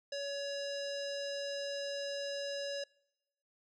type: tone with low-pass filter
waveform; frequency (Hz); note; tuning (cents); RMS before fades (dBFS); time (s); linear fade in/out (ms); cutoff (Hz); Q
square; 563; C#5; +27; -39; 0.12-2.84; 5; 5200; 4.3
effects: noise-tail reverb RT60 0.9 s tail -26 dB re dry